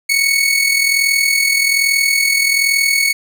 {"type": "tone with amplitude modulation", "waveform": "sawtooth", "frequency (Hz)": 2217, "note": "C#7", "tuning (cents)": 0, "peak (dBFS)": -6, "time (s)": [0.09, 3.13], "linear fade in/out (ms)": 10, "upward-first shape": "sine", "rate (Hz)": 41.2, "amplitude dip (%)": 55, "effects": []}